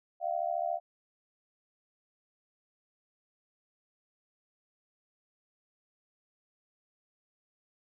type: tone with amplitude modulation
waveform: sine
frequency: 687 Hz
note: F5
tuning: 29 cents flat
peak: -25 dBFS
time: 0.2-0.8 s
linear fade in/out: 50 ms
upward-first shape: sine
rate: 74 Hz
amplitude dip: 100%
effects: none